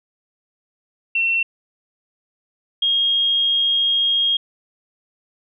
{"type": "tone pair in turn", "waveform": "sine", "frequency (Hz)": [2708, 3253], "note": ["E7", "G#7"], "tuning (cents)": [46, -37], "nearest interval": "minor third", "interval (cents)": 317, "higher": "second", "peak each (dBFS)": [-16, -15], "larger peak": "second", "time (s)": [[1.15, 1.43], [2.82, 4.37]], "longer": "second", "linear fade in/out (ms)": 5, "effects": []}